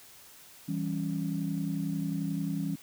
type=chord; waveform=sine; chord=C# diminished; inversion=first; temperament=equal; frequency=164.81 / 196 / 277.2 Hz; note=E3 / G3 / C#4; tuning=0 / 0 / 0 cents; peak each=-32 / -34 / -34 dBFS; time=0.68-2.76 s; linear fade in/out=10 ms; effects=tanh soft clip ceiling -20 dBFS + white hiss -53 dBFS RMS until 2.82 s